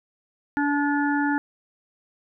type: harmonic tone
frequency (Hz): 288.5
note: D4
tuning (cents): -31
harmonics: 1 / 3 / 5 / 6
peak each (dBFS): -22 / -27 / -29 / -30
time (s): 0.57-1.38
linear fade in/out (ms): 0
effects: none